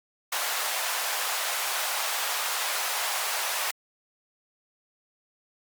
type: high-pass noise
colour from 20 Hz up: pink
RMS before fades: -29 dBFS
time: 0.32-3.71 s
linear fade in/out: 5 ms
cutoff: 690 Hz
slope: 24 dB/octave
effects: Opus 48 kbps